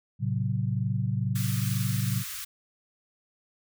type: chord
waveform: sine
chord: F# diminished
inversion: first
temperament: just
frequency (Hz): 111 / 133.2 / 185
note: A2 / C3 / F#3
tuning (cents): +16 / +31 / 0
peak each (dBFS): -28 / -29 / -32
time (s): 0.19-2.24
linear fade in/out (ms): 50
type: band-stop noise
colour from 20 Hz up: white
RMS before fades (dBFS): -37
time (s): 1.35-2.45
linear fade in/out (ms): 10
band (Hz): 110 to 1100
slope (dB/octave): 96
effects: none